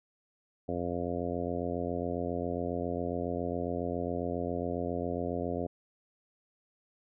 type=harmonic tone; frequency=87.31 Hz; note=F2; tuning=in tune; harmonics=1 / 2 / 3 / 4 / 5 / 6 / 7 / 8; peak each=-40 / -40 / -37 / -40 / -38 / -39 / -40 / -41 dBFS; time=0.68-5.67 s; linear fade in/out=10 ms; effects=none

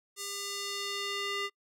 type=tone with band-pass filter sweep; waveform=square; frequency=400.8 Hz; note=G4; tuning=38 cents sharp; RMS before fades=-36 dBFS; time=0.16-1.5 s; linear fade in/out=50 ms; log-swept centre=7600 to 2400 Hz; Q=1.1; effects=noise-tail reverb RT60 0.1 s tail -26 dB re dry

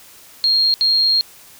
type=tone bursts at uneven times; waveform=sine; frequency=4236 Hz; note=C8; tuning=21 cents sharp; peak=-12 dBFS; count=2; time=0.44-0.74 / 0.81-1.21 s; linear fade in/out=0 ms; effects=white hiss -44 dBFS RMS until 1.59 s

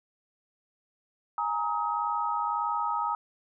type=chord; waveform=sine; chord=Ab suspended second; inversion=none; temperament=equal with one note detuned; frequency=830.6 / 932.3 / 1267 Hz; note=Ab5 / Bb5 / Eb6; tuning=0 / 0 / +31 cents; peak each=-33 / -30 / -30 dBFS; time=1.38-3.15 s; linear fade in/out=2 ms; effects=none

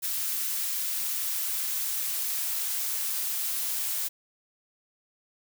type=noise with high-pass filter sweep; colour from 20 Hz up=blue; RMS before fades=-30 dBFS; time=0.02-4.09 s; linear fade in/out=20 ms; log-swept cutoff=1100 to 400 Hz; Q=0.78; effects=none

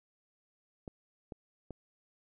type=clicks; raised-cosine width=2 ms; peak=-29 dBFS; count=3; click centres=0.878 / 1.322 / 1.707 s; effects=none

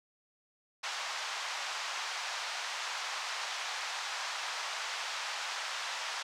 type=band-pass noise; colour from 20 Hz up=pink; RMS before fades=-38 dBFS; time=0.83-6.23 s; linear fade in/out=10 ms; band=800 to 6400 Hz; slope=24 dB/octave; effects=none

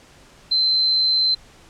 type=tone; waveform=sine; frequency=4088 Hz; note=C8; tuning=41 cents flat; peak=-15 dBFS; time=0.51-1.35 s; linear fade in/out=10 ms; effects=pink hiss -49 dBFS RMS until 1.69 s + low-pass 8000 Hz 12 dB/octave

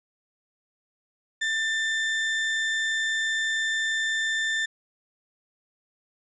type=tone; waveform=35% pulse; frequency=1783 Hz; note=A6; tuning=22 cents sharp; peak=-22 dBFS; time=1.41-4.66 s; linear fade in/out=10 ms; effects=resampled to 16000 Hz + 10-bit

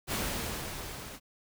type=noise with level ramp; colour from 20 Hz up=pink; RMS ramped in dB=-31 to -45 dBFS; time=0.07-1.2 s; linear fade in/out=50 ms; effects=none

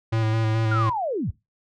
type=tone with vibrato; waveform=square; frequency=111 Hz; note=A2; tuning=16 cents sharp; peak=-21 dBFS; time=0.12-0.9 s; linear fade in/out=10 ms; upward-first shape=square; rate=4.7 Hz; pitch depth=20 cents each way
type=linear sweep; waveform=sine; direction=down; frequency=1451 to 55 Hz; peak=-23 dBFS; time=0.71-1.31 s; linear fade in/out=10 ms
effects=noise-tail reverb RT60 0.2 s tail -18 dB re dry + low-pass 4000 Hz 12 dB/octave

